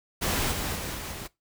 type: noise with level steps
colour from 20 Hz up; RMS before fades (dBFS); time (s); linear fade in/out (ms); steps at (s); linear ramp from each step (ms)
pink; -27 / -31 / -34 / -36 / -38; 0.21-1.28; 20; 0.51 / 0.74 / 0.93 / 1.11; 20
effects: noise-tail reverb RT60 0.2 s tail -21 dB re dry